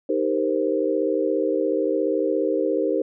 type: chord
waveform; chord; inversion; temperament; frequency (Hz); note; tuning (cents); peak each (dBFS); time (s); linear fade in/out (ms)
sine; C minor seventh; first; equal; 311.1 / 392 / 466.2 / 523.3; Eb4 / G4 / Bb4 / C5; 0 / 0 / 0 / 0; -25; 0.09-3.02; 5
effects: none